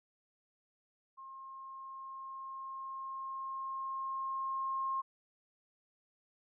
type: tone with level ramp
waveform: sine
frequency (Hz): 1069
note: C6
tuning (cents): +37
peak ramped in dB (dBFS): -47 to -32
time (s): 1.17-5.02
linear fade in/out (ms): 20
effects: none